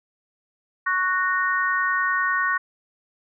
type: chord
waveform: sine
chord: F# major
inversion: second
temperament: just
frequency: 1110 / 1480 / 1850 Hz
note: C#6 / F#6 / A#6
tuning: +2 / 0 / -14 cents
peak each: -24 dBFS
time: 0.86-2.58 s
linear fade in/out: 10 ms
effects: none